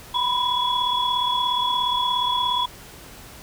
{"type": "tone cluster", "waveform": "sine", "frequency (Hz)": [974, 1011, 3380], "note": ["B5", "B5", "G#7"], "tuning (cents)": [-24, 40, 30], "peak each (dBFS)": [-23, -25, -23], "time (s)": [0.14, 2.66], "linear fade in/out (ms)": 10, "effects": ["tanh soft clip ceiling -10 dBFS", "pink hiss -43 dBFS RMS until 3.42 s"]}